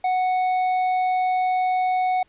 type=tone with tanh clipping; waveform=sine; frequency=739 Hz; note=F#5; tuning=2 cents flat; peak=-20 dBFS; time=0.04-2.23 s; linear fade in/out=5 ms; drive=7 dB; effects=pink hiss -62 dBFS RMS until 2.28 s + resampled to 8000 Hz